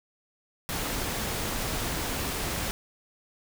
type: noise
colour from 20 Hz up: pink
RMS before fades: -31 dBFS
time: 0.69-2.71 s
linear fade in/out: 0 ms
effects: none